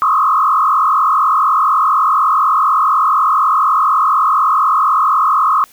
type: tone with frequency modulation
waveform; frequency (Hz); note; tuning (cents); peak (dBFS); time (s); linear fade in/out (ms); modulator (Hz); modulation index
sine; 1177; D6; +3; -9; 0.02-5.64; 0; 44.1; 2.8
effects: white hiss -46 dBFS RMS until 5.72 s